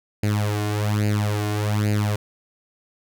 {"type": "tone with flanger", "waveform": "sawtooth", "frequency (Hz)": 104.7, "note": "G#2", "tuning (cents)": 15, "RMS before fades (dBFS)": -22, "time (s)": [0.23, 2.16], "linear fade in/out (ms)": 5, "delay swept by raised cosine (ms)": [0.43, 2.83], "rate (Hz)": 1.2, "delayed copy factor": 0.8, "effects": []}